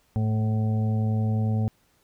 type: harmonic tone with a mistuned harmonic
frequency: 108.5 Hz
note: A2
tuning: 24 cents flat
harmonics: 1 / 2 / 4 / 5 / 6 / 7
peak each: -22 / -28 / -40 / -41 / -50 / -40 dBFS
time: 0.16-1.68 s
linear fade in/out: 0 ms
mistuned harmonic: 2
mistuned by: +17 cents
effects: pink hiss -65 dBFS RMS until 2.03 s